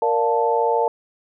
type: chord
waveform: sine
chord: Bb major seventh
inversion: none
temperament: equal with one note detuned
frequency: 466.2 / 585 / 698.5 / 880 Hz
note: Bb4 / D5 / F5 / A5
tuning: 0 / -7 / 0 / 0 cents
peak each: -20 / -25 / -25 / -20 dBFS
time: 0.02-0.88 s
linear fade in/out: 2 ms
effects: none